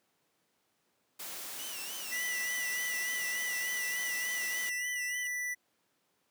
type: noise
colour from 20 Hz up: white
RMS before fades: -42 dBFS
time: 1.19-4.7 s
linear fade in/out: 10 ms
type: tone with vibrato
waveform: 20% pulse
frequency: 2866 Hz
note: F7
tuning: 44 cents sharp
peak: -37 dBFS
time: 1.59-5.27 s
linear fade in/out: 0 ms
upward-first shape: sine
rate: 3.4 Hz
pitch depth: 120 cents each way
type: tone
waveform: square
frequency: 1974 Hz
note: B6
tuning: 1 cent flat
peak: -34 dBFS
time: 2.11-5.55 s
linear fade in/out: 20 ms
effects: pink hiss -75 dBFS RMS until 6.3 s + high-pass 200 Hz 12 dB/octave